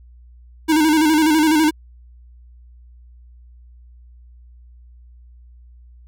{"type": "tone with vibrato", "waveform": "square", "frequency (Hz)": 311.1, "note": "D#4", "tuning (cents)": 0, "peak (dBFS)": -13, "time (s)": [0.68, 1.71], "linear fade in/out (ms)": 20, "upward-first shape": "square", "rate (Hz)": 12, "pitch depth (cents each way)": 54, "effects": ["added 60 Hz sine -42 dBFS peak until 6.07 s"]}